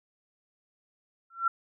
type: tone with exponential growth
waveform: sine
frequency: 1358 Hz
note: F6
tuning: 49 cents flat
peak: -19 dBFS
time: 1.3-1.48 s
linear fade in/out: 5 ms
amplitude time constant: 38 ms
effects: none